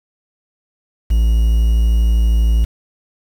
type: tone with quantisation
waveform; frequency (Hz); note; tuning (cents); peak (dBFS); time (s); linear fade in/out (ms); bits
triangle; 56.3; A1; +40; -8; 1.1-2.65; 10; 6
effects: none